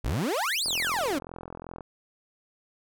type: exponential two-way sweep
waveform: 30% pulse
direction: up then down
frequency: 45.09 to 5160 to 251.1 Hz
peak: -23 dBFS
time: 0.04-1.19 s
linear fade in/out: 10 ms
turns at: 0.65 s
type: click train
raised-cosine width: 1 ms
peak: -25 dBFS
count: 50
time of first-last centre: 0.66-1.808 s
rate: 42.7 Hz
effects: none